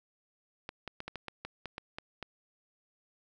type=clicks; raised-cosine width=0.3 ms; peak=-23 dBFS; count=11; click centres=0.691 / 0.877 / 1.004 / 1.08 / 1.157 / 1.283 / 1.45 / 1.657 / 1.781 / 1.985 / 2.227 s; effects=none